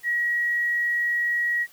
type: tone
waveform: sine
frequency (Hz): 1908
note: A#6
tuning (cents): +40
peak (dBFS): -21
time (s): 0.03-1.67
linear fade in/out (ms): 50
effects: white hiss -53 dBFS RMS until 1.72 s